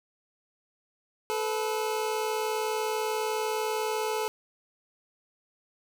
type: tone pair together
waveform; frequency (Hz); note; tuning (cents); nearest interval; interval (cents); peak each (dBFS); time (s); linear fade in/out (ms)
25% pulse; 433.9 / 493.9; A4 / B4; -24 / 0; major second; 224; -25 / -30; 1.3-4.28; 0
effects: none